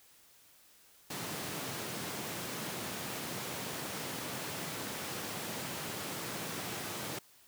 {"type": "high-pass noise", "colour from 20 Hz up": "pink", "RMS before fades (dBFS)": -40, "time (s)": [1.1, 7.19], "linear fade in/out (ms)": 5, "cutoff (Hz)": 120, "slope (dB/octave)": 24, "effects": ["white hiss -62 dBFS RMS until 7.47 s"]}